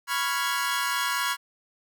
sawtooth chord, C# dominant seventh, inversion third, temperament equal, 987.8 / 1108.7 / 1396.9 / 1661.2 Hz, B5 / C#6 / E#6 / G#6, 0 / 0 / 0 / 0 cents, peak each -27 dBFS, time 0.07-1.37 s, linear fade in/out 50 ms, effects none

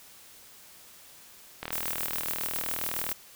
click train, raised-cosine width 0.3 ms, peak -17 dBFS, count 60, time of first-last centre 1.63-3.116 s, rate 39.7 Hz
violet noise with tremolo, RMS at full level -32 dBFS, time 1.72-3.13 s, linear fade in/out 5 ms, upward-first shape square, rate 7.3 Hz, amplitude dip 30%
effects white hiss -52 dBFS RMS until 3.35 s

